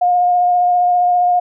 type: tone with vibrato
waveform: sine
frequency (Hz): 714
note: F5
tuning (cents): +38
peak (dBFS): -10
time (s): 0.01-1.4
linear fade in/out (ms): 10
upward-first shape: triangle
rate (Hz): 15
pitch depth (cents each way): 15
effects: none